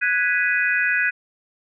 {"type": "chord", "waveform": "sine", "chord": "G# minor seventh", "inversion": "third", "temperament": "equal", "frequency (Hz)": [1480, 1661.2, 1975.5, 2489], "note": ["F#6", "G#6", "B6", "D#7"], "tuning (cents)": [0, 0, 0, 0], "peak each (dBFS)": [-22, -22, -25, -24], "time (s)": [0.01, 1.11], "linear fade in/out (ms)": 20, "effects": []}